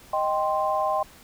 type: chord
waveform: sine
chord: C minor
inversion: first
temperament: equal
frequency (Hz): 622.3 / 784 / 1046.5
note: Eb5 / G5 / C6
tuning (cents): 0 / 0 / 0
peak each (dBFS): -26 / -26 / -26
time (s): 0.13-1.03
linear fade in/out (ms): 5
effects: pink hiss -50 dBFS RMS until 1.23 s